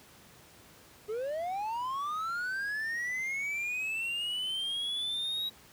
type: linear sweep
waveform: triangle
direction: up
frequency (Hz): 410 to 3848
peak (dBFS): -30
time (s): 1.08-5.5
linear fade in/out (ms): 20
effects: pink hiss -56 dBFS RMS until 5.72 s + high-pass 80 Hz 12 dB/octave